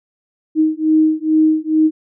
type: beating tone pair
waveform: sine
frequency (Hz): 312 / 314.3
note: D#4 / D#4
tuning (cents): +5 / +18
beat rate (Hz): 2.3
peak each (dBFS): -14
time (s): 0.55-1.91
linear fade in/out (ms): 50
effects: none